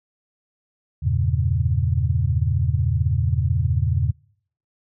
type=chord; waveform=sine; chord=E diminished seventh; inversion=none; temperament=equal; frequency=82.41 / 98 / 116.54 / 138.59 Hz; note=E2 / G2 / Bb2 / Db3; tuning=0 / 0 / 0 / 0 cents; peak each=-22 / -24 / -23 / -24 dBFS; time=1.02-4.12 s; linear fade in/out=20 ms; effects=noise-tail reverb RT60 0.6 s tail -26 dB re dry